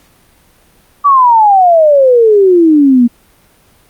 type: exponential sweep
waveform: sine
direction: down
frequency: 1167 to 233.1 Hz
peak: -3 dBFS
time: 1.04-3.08 s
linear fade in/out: 20 ms
effects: pink hiss -48 dBFS RMS until 3.89 s + Opus 48 kbps